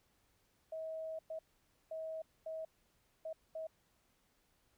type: tone bursts at uneven times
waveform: sine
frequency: 640 Hz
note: D#5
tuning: 49 cents sharp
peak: -40 dBFS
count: 6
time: 0.72-1.19 / 1.3-1.39 / 1.91-2.22 / 2.46-2.65 / 3.25-3.33 / 3.55-3.67 s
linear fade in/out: 5 ms
effects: pink hiss -75 dBFS RMS until 4.77 s